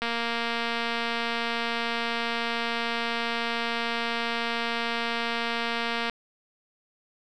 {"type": "click train", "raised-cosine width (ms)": 0.3, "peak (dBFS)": -13, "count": 1417, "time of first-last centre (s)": [0.02, 6.097], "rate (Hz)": 233, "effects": []}